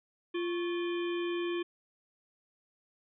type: harmonic tone with a mistuned harmonic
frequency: 346.8 Hz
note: F4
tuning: 12 cents flat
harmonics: 1 / 3 / 5 / 7 / 9 / 10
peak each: -31 / -44 / -46 / -45 / -46 / -52 dBFS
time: 0.34-1.63 s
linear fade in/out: 10 ms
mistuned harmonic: 3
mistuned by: +100 cents
effects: none